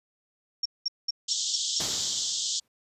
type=tone bursts; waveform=sine; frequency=5530 Hz; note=F8; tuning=18 cents flat; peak=-24 dBFS; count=6; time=0.63-1.786 s; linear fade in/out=5 ms; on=26 ms; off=200 ms
type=band-pass noise; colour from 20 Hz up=white; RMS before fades=-30 dBFS; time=1.28-2.6 s; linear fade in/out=10 ms; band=3100 to 7600 Hz; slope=96 dB/octave
type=noise with exponential decay; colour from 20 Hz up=pink; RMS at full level=-34 dBFS; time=1.8-2.68 s; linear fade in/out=2 ms; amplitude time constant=190 ms
effects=high-pass 100 Hz 12 dB/octave + resampled to 32000 Hz